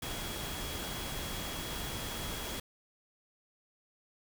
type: tone in noise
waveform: sine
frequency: 3322 Hz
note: G#7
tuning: in tune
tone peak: -46 dBFS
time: 0.02-2.6 s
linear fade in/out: 5 ms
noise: pink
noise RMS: -39 dBFS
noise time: 0.02-2.6 s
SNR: -10 dB
effects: none